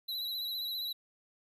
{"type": "tone with vibrato", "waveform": "square", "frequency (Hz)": 3954, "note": "B7", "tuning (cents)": 1, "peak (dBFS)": -35, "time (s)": [0.08, 0.93], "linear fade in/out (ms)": 10, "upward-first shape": "sine", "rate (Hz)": 15, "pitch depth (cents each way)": 51, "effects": ["12-bit"]}